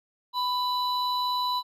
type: tone pair together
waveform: triangle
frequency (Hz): 993 / 3972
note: B5 / B7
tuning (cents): +9 / +9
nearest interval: 2 octaves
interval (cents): 2400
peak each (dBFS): -24 / -29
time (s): 0.33-1.63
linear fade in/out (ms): 50
effects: resampled to 32000 Hz